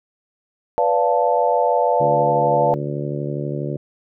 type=chord; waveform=sine; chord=B half-diminished seventh; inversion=none; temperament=equal with one note detuned; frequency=493.9 / 580.2 / 698.5 / 880 Hz; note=B4 / D5 / F5 / A5; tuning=0 / -21 / 0 / 0 cents; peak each=-20 dBFS; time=0.78-2.74 s; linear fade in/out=0 ms
type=harmonic tone; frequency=72.3 Hz; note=D2; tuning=27 cents flat; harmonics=2 / 3 / 4 / 5 / 6 / 7 / 8; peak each=-25 / -33 / -31 / -29 / -35 / -33 / -33 dBFS; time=2-3.77 s; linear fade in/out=5 ms
effects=none